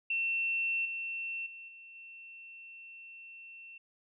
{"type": "tone with level steps", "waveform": "sine", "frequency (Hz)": 2700, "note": "E7", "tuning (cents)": 41, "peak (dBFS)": [-29, -35, -45, -49, -47], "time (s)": [0.1, 3.78], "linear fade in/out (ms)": 5, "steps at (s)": [0.85, 1.46, 1.68, 1.95], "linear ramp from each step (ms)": 5, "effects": []}